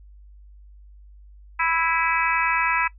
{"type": "harmonic tone with a mistuned harmonic", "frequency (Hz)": 329.6, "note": "E4", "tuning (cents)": 0, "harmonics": [3, 4, 5, 6, 7, 8], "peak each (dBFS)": [-25, -26, -27, -28, -28, -29], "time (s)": [1.59, 2.88], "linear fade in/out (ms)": 10, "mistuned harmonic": 8, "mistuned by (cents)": -44, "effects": ["noise-tail reverb RT60 0.1 s tail -18 dB re dry", "added 50 Hz sine -44 dBFS peak until 2.98 s"]}